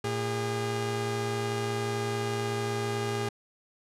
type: tone pair together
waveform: sawtooth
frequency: 113.9 / 406.6 Hz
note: A#2 / G#4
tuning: -40 / -37 cents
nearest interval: octave + minor seventh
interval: 2203 cents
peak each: -28 / -27 dBFS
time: 0.04-3.29 s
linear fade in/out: 5 ms
effects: low-pass 10000 Hz 12 dB/octave